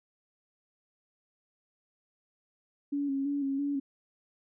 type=tone with vibrato; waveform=sine; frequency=279 Hz; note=C#4; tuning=11 cents sharp; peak=-28 dBFS; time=2.92-3.8 s; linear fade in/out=10 ms; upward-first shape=square; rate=3 Hz; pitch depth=35 cents each way; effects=none